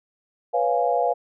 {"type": "chord", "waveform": "sine", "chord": "C# dominant seventh", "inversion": "third", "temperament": "equal", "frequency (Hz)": [493.9, 554.4, 698.5, 830.6], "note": ["B4", "C#5", "E#5", "G#5"], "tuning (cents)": [0, 0, 0, 0], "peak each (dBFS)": [-24, -26, -22, -26], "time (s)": [0.53, 1.14], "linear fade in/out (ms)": 20, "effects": []}